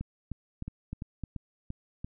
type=two click trains; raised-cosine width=5 ms; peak=-23 / -24 dBFS; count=5 / 5; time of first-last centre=0.01-1.237 / 0.68-2.045 s; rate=3.26 / 2.93 Hz; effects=none